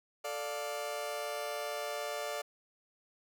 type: chord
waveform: sawtooth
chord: D minor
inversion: second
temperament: just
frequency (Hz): 440.5 / 587.3 / 704.8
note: A4 / D5 / F5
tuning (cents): +2 / 0 / +16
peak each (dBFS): -39 / -34 / -38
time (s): 0.24-2.42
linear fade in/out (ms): 10
effects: none